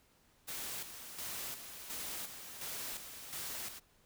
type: noise with tremolo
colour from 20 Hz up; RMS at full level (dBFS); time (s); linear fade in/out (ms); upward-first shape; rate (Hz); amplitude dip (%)
white; -42; 0.47-3.8; 20; square; 1.4; 55
effects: pink hiss -69 dBFS RMS until 4.05 s